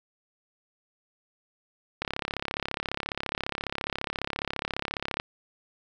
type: click train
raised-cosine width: 0.3 ms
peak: -13 dBFS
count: 111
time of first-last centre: 2.02-5.199 s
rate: 34.6 Hz
effects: none